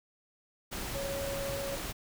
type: tone in noise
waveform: sine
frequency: 554.4 Hz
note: C#5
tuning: in tune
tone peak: -35 dBFS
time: 0.94-1.77 s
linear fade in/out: 20 ms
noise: pink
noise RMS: -38 dBFS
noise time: 0.71-1.93 s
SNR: 0 dB
effects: none